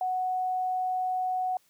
sine tone, 740 Hz, F#5, in tune, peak -26 dBFS, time 0.01-1.57 s, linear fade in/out 2 ms, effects white hiss -66 dBFS RMS until 1.69 s + high-pass 60 Hz 12 dB/octave

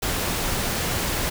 pink noise, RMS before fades -25 dBFS, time 0.02-1.3 s, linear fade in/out 10 ms, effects none

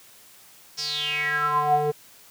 square tone with band-pass filter sweep, 148.7 Hz, D3, 22 cents sharp, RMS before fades -24 dBFS, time 0.77-1.92 s, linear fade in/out 20 ms, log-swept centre 5500 to 500 Hz, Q 8.5, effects white hiss -51 dBFS RMS until 2.3 s + high-pass 60 Hz 12 dB/octave

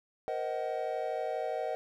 triangle chord, C half-diminished seventh, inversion third, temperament just, 470.9 / 523.3 / 627.9 / 753.5 Hz, Bb4 / C5 / Eb5 / Gb5, +18 / 0 / +16 / +31 cents, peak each -36 / -37 / -34 / -35 dBFS, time 0.28-1.75 s, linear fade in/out 0 ms, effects none

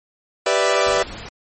sawtooth chord, E minor seventh, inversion first, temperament equal, 392 / 493.9 / 587.3 / 659.3 Hz, G4 / B4 / D5 / E5, 0 / 0 / 0 / 0 cents, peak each -19 / -17 / -16 / -18 dBFS, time 0.46-1.03 s, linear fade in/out 5 ms
pink noise, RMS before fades -34 dBFS, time 0.86-1.29 s, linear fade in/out 5 ms
effects MP3 32 kbps

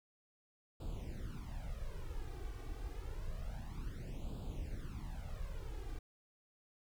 brown noise with flanger, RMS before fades -43 dBFS, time 0.8-5.99 s, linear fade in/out 5 ms, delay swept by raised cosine 0.25 to 2.65 ms, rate 0.28 Hz, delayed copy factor +0.9, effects none

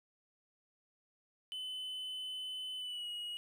triangle tone with pitch glide, 3026 to 2899 Hz, F#7 to F#7, +38 to -36 cents, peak -38 dBFS, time 1.52-3.37 s, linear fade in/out 0 ms, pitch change -74 cents, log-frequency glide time 2.77-3.08 s, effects none

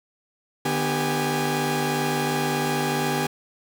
sawtooth tone cluster, 150.9 / 247.8 / 390.6 / 824 Hz, D3 / B3 / G4 / G#5, +47 / +6 / -6 / -14 cents, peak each -24 dBFS, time 0.65-3.27 s, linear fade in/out 5 ms, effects none

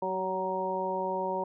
harmonic tone with a mistuned harmonic, 187.2 Hz, F#3, 20 cents sharp, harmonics 1 / 2 / 3 / 4 / 5, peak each -40 / -35 / -34 / -39 / -32 dBFS, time 0.02-1.44 s, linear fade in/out 5 ms, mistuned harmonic 2, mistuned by +18 cents, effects none

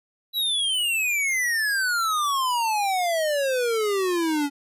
square exponential sweep, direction down, 3967 to 279.7 Hz, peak -22 dBFS, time 0.33-4.5 s, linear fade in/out 50 ms, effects resampled to 32000 Hz

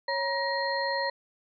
sine tone cluster, 552 / 950 / 1893 / 4209 Hz, C#5 / A#5 / A#6 / C8, -7 / +33 / +26 / +9 cents, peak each -31 / -31 / -32 / -35 dBFS, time 0.08-1.1 s, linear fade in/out 5 ms, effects none

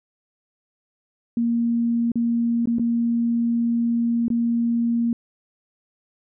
sine tone with dropouts, 234.1 Hz, A#3, 8 cents sharp, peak -18 dBFS, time 1.37-5.13 s, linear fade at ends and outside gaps 2 ms, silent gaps 2.118-2.156 / 2.657-2.673 / 2.785-2.795 / 4.282-4.302 s, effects none

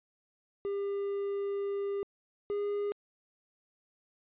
triangle tone pair in turn, 400 / 408.9 Hz, G4 / G#4, +35 / -27 cents, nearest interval unison, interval 38 cents, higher second, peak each -29 / -28 dBFS, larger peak second, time 0.65-2.03 / 2.5-2.92 s, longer first, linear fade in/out 0 ms, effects resampled to 8000 Hz

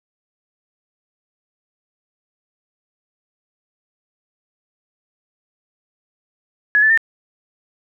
sine tone with pitch steps, 1692 / 1748.6 / 1807.2 Hz, G#6 / A6 / A6, +32 / -11 / +46 cents, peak -10 dBFS, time 6.75-6.975 s, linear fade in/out 0 ms, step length 75 ms, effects none

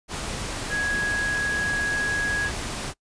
sine tone in noise, 1661.2 Hz, G#6, in tune, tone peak -23 dBFS, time 0.69-2.51 s, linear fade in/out 50 ms, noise pink, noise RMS -31 dBFS, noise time 0.08-2.94 s, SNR +5 dB, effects noise-tail reverb RT60 0.1 s tail -23 dB re dry + resampled to 22050 Hz

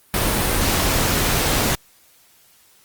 pink noise, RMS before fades -19 dBFS, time 0.14-1.75 s, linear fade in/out 0 ms, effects white hiss -54 dBFS RMS until 2.84 s + Opus 32 kbps

